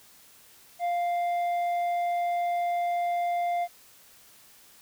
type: tone with tanh clipping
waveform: sine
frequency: 698.5 Hz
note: F5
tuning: in tune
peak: -26 dBFS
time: 0.79-3.68 s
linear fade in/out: 50 ms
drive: 6 dB
effects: white hiss -55 dBFS RMS until 4.81 s